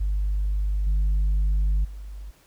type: tone with level steps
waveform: sine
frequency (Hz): 50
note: G1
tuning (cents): +35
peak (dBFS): -20 / -16 / -34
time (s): 0-2.31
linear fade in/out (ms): 10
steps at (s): 0.86 / 1.84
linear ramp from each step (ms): 10
effects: tanh soft clip ceiling -18 dBFS + pink hiss -58 dBFS RMS until 2.46 s